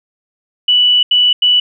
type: tone bursts at uneven times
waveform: sine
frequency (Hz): 2960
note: F#7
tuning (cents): 0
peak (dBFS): -7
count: 3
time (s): 0.68-1.03 / 1.11-1.33 / 1.42-1.6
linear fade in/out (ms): 5
effects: none